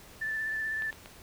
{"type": "tone with vibrato", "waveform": "sine", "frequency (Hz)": 1760, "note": "A6", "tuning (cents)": 0, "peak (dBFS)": -30, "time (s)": [0.21, 0.91], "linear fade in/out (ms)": 10, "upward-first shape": "sine", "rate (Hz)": 16, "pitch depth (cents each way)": 18}
{"type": "clicks", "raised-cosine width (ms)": 0.3, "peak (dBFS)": -28, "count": 3, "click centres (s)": [0.822, 0.928, 1.059]}
{"effects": ["pink hiss -52 dBFS RMS until 1.22 s"]}